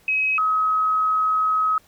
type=tone pair in turn; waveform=sine; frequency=2547 / 1273.5 Hz; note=D#7 / D#6; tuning=+40 / +40 cents; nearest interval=octave; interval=1200 cents; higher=first; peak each=-18 / -17 dBFS; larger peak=second; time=0.08-0.38 / 0.38-1.78 s; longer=second; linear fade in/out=2 ms; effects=pink hiss -56 dBFS RMS until 1.87 s